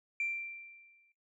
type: tone with exponential decay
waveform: sine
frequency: 2357 Hz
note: D7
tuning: 6 cents sharp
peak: -29 dBFS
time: 0.2-1.12 s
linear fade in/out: 2 ms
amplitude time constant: 200 ms
effects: noise-tail reverb RT60 0.4 s tail -20 dB re dry + tanh soft clip ceiling -26 dBFS